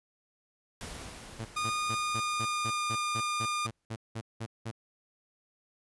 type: noise with exponential decay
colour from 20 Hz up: pink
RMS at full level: -41 dBFS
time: 0.81-3.85 s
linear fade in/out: 0 ms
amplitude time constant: 660 ms
type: tone bursts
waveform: sawtooth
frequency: 112.8 Hz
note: A2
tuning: 44 cents sharp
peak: -31 dBFS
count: 14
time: 1.39-4.714 s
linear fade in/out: 10 ms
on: 61 ms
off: 190 ms
type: tone with pitch glide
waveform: sawtooth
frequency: 1224 to 1209.2 Hz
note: D#6 to D#6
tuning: -29 to -50 cents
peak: -26 dBFS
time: 1.56-3.67 s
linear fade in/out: 10 ms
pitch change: -21 cents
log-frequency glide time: 1.72-2.94 s
effects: resampled to 24000 Hz